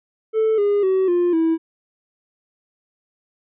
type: tone with pitch steps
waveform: triangle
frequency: 440 / 408.2 / 378.6 / 351.3 / 325.8 Hz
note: A4 / G#4 / F#4 / F4 / E4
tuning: 0 / -30 / +40 / +10 / -20 cents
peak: -12 dBFS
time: 0.33-1.58 s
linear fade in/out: 50 ms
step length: 250 ms
effects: tanh soft clip ceiling -10 dBFS + resampled to 8000 Hz